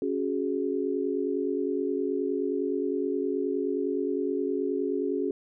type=chord; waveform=sine; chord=C# suspended fourth; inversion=none; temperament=equal with one note detuned; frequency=277.2 / 370 / 419.6 Hz; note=C#4 / F#4 / G#4; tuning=0 / 0 / +18 cents; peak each=-30 dBFS; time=0.02-5.31 s; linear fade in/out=2 ms; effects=none